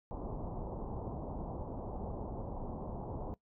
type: low-pass noise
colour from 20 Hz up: pink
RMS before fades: -41 dBFS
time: 0.11-3.34 s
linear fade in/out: 0 ms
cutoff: 960 Hz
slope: 48 dB/octave
effects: noise-tail reverb RT60 0.1 s tail -19 dB re dry